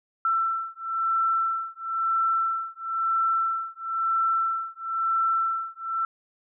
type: beating tone pair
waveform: sine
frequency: 1338 / 1339 Hz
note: E6 / E6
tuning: +25 / +27 cents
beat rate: 1 Hz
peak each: -26 dBFS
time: 0.25-6.05 s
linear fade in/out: 2 ms
effects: none